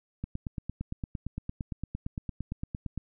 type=click train; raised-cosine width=5 ms; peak=-21 dBFS; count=25; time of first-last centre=0.24-2.977 s; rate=8.77 Hz; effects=none